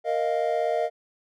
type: chord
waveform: triangle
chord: Bb suspended fourth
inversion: none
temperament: equal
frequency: 466.2 / 622.3 / 698.5 Hz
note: Bb4 / Eb5 / F5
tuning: 0 / 0 / 0 cents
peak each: -26 / -24 / -25 dBFS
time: 0.04-0.9 s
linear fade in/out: 50 ms
effects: none